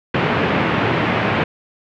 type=band-pass noise; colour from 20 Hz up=pink; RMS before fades=-18 dBFS; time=0.14-1.44 s; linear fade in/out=5 ms; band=110 to 2700 Hz; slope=24 dB/octave; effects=none